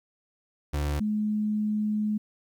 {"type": "tone pair in turn", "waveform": ["35% pulse", "sine"], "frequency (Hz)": [73.2, 212], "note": ["D2", "G#3"], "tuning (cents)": [-5, 36], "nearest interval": "octave + tritone", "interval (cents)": 1841, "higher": "second", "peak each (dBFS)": [-24, -24], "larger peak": "neither", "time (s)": [[0.73, 1], [1, 2.18]], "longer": "second", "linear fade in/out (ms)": 10, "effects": ["11-bit"]}